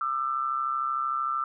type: tone pair together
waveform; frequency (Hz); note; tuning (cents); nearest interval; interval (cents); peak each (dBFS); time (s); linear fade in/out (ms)
sine; 1200 / 1333.2; D6 / E6; +37 / +19; major second; 182; -29 / -28; 0.01-1.44; 2
effects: none